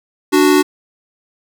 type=tone pair together; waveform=square; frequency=293.7 / 370 Hz; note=D4 / F#4; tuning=0 / 0 cents; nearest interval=major third; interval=400 cents; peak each=-12 dBFS; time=0.32-0.63 s; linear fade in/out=20 ms; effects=none